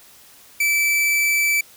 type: tone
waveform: 45% pulse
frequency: 2317 Hz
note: D7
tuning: 24 cents flat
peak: -16 dBFS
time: 0.6-1.61 s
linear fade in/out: 5 ms
effects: white hiss -48 dBFS RMS until 1.76 s